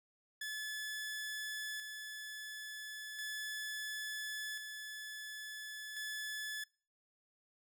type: tone with tremolo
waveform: sawtooth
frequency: 1722 Hz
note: A6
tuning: 38 cents flat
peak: -36 dBFS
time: 0.41-6.64 s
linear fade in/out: 5 ms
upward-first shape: square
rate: 0.36 Hz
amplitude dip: 40%
effects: noise-tail reverb RT60 0.4 s tail -24 dB re dry